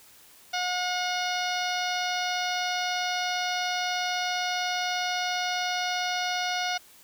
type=harmonic tone; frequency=723 Hz; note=F#5; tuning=40 cents flat; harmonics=1 / 2 / 3 / 4 / 5 / 6 / 7 / 8; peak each=-30 / -33 / -35 / -36 / -37 / -38 / -38 / -39 dBFS; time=0.53-6.78 s; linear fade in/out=10 ms; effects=white hiss -54 dBFS RMS until 7.03 s